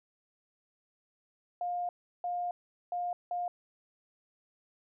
sine tone bursts at uneven times, 708 Hz, F5, 23 cents sharp, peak -31 dBFS, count 4, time 1.61-1.89 / 2.24-2.51 / 2.92-3.13 / 3.31-3.48 s, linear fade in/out 2 ms, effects none

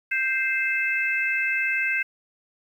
harmonic tone, 523.3 Hz, C5, in tune, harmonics 3 / 4 / 5, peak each -26 / -26 / -26 dBFS, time 0.11-2.03 s, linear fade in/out 10 ms, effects 9-bit

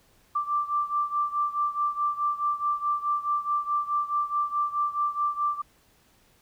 sine beating tone pair, 1174.7 / 1179.4 Hz, D6 / D6, 0 / +7 cents, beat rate 4.7 Hz, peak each -26 / -29 dBFS, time 0.35-5.62 s, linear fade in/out 10 ms, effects pink hiss -62 dBFS RMS until 6.41 s

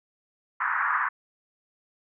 pink band-pass noise, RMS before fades -26 dBFS, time 0.6-1.09 s, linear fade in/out 10 ms, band 1000 to 1800 Hz, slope 48 dB/octave, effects none

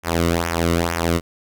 sawtooth tone with flanger, 84.4 Hz, E2, 41 cents sharp, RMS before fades -20 dBFS, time 0.03-1.21 s, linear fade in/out 50 ms, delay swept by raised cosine 0.23 to 1.23 ms, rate 2.2 Hz, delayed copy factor -0.8, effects none

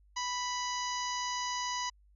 harmonic tone with a mistuned harmonic, 987.8 Hz, B5, in tune, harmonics 1 / 2 / 3 / 4 / 5 / 6 / 7, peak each -35 / -41 / -43 / -45 / -42 / -43 / -44 dBFS, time 0.16-1.9 s, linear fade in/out 10 ms, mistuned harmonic 7, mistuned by -77 cents, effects added 50 Hz sine -60 dBFS peak until 2.15 s

